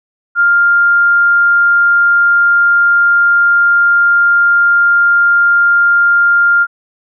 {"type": "tone", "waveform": "sine", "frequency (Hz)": 1400, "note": "F6", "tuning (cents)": 4, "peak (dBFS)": -6, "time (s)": [0.35, 6.67], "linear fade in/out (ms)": 50, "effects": []}